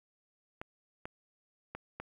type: clicks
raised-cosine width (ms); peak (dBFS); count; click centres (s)
0.5; -25; 4; 0.615 / 1.055 / 1.75 / 2
effects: 10-bit